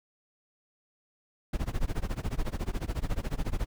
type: noise with tremolo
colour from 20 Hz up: brown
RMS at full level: -27 dBFS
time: 1.53-3.66 s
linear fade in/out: 5 ms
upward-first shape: sine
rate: 14 Hz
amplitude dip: 95%
effects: none